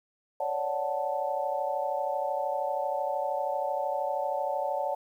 sine chord, D major seventh, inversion third, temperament equal, 554.4 / 587.3 / 740 / 880 Hz, C#5 / D5 / F#5 / A5, 0 / 0 / 0 / 0 cents, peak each -33 dBFS, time 0.4-4.95 s, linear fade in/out 5 ms, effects 10-bit

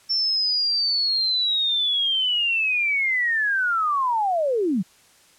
sine linear sweep, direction down, 5420 to 163.3 Hz, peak -19 dBFS, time 0.09-4.83 s, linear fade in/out 20 ms, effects white hiss -55 dBFS RMS until 5.38 s + low-pass 10000 Hz 12 dB/octave

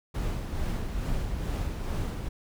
brown noise with tremolo, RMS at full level -29 dBFS, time 0.14-2.29 s, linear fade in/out 10 ms, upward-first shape sine, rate 2.3 Hz, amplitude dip 40%, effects none

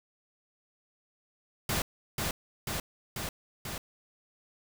pink noise with echo, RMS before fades -30 dBFS, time 1.69-1.82 s, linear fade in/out 2 ms, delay 490 ms, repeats 4, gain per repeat -2 dB, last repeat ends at 3.78 s, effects none

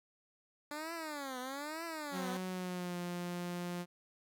10% pulse tone with vibrato, 290.3 Hz, D4, 20 cents flat, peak -32 dBFS, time 0.71-2.37 s, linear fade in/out 2 ms, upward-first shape triangle, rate 1.1 Hz, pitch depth 270 cents each way
sawtooth tone with pitch glide, 185 to 176.03 Hz, F#3 to F3, 0 to +14 cents, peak -34 dBFS, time 2.11-3.86 s, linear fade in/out 50 ms, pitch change -86 cents, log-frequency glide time 2.49-2.97 s
effects none

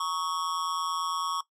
square tone with amplitude modulation, 1108.7 Hz, C#6, in tune, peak -25 dBFS, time 0-1.41 s, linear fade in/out 5 ms, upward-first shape sine, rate 169 Hz, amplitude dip 85%, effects noise-tail reverb RT60 0.1 s tail -18 dB re dry + low-pass 10000 Hz 12 dB/octave

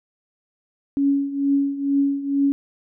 sine tone with tremolo, 279.3 Hz, C#4, 13 cents sharp, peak -14 dBFS, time 0.97-2.52 s, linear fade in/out 0 ms, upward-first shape triangle, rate 2.2 Hz, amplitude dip 80%, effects none

